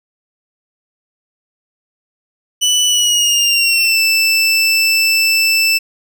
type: tone with pitch glide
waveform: 25% pulse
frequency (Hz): 2974 to 2650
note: F#7 to E7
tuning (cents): +8 to +9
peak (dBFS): -7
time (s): 2.61-5.79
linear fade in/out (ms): 20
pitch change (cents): -199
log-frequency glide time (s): 2.86-4.01
effects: none